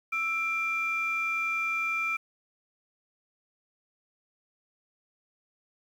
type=tone pair together; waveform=sine; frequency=1321 / 2370 Hz; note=E6 / D7; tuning=+3 / +15 cents; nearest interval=minor seventh; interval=1012 cents; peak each=-31 / -27 dBFS; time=0.12-2.17 s; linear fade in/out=10 ms; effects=tanh soft clip ceiling -21 dBFS + 9-bit